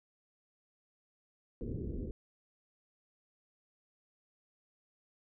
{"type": "low-pass noise", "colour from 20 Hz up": "pink", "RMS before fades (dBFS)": -39, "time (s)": [1.61, 2.11], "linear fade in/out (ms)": 2, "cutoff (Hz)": 450, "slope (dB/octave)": 48, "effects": []}